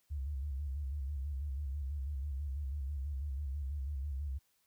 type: tone with vibrato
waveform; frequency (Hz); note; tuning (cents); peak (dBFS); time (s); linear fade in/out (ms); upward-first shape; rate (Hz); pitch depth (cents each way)
sine; 70; C#2; +18; -35; 0.1-4.39; 20; square; 6.1; 90
effects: white hiss -75 dBFS RMS until 4.66 s